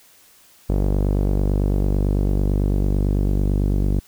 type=tone with low-pass filter sweep; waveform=sawtooth; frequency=49 Hz; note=G1; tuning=in tune; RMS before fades=-19 dBFS; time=0.69-4 s; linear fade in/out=10 ms; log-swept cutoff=510 to 330 Hz; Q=1.1; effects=white hiss -52 dBFS RMS until 4.07 s